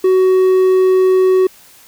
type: tone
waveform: triangle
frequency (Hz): 373.8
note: F#4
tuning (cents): +18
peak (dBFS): -6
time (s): 0.04-1.47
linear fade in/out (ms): 5
effects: white hiss -44 dBFS RMS until 1.87 s